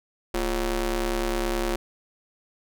sawtooth ring-modulated tone, 191.9 Hz, G3, 37 cents flat, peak -17 dBFS, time 0.34-1.76 s, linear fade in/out 5 ms, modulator 157 Hz, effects none

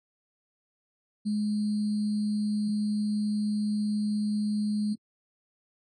sine tone with sample-and-hold, 210 Hz, G#3, 19 cents sharp, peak -25 dBFS, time 1.25-4.95 s, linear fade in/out 20 ms, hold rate 4410 Hz, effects AAC 32 kbps

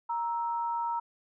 sine tone pair together, 936 / 1315.4 Hz, A#5 / E6, +7 / -4 cents, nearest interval tritone, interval 589 cents, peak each -29 / -38 dBFS, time 0.09-1 s, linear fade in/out 10 ms, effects none

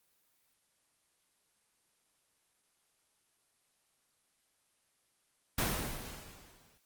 pink noise with exponential decay, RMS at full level -29 dBFS, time 5.58-6.78 s, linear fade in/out 5 ms, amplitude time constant 260 ms, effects white hiss -74 dBFS RMS until 6.85 s + Opus 24 kbps

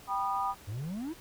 sine chord, G augmented, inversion none, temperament just, 784 / 980 / 1225 Hz, G5 / B5 / D#6, 0 / -14 / -27 cents, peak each -33 dBFS, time 0.07-0.55 s, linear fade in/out 50 ms
triangle exponential sweep, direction up, 94.3 to 347.4 Hz, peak -32 dBFS, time 0.67-1.14 s, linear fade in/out 20 ms
effects pink hiss -53 dBFS RMS until 1.2 s

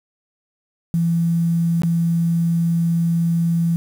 sine tone with dropouts, 168.1 Hz, E3, 34 cents sharp, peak -15 dBFS, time 0.94-3.76 s, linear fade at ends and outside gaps 0 ms, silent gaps 1.819-1.834 s, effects 7-bit

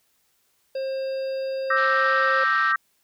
harmonic tone, 533 Hz, C5, 32 cents sharp, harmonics 1 / 3 / 5 / 7 / 9, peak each -25 / -46 / -45 / -52 / -45 dBFS, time 0.75-2.44 s, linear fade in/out 5 ms
sine chord, E half-diminished seventh, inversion third, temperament equal, 1174.7 / 1318.5 / 1568 / 1864.7 Hz, D6 / E6 / G6 / Bb6, 0 / 0 / 0 / 0 cents, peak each -26 / -23 / -23 / -25 dBFS, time 1.7-2.76 s, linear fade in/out 5 ms
white band-pass noise, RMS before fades -38 dBFS, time 1.76-2.73 s, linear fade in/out 20 ms, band 700 to 4500 Hz, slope 48 dB/octave
effects white hiss -67 dBFS RMS until 3.03 s

